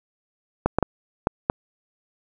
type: clicks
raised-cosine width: 1 ms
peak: -4 dBFS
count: 5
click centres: 0.66 / 0.786 / 0.827 / 1.271 / 1.499 s
effects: none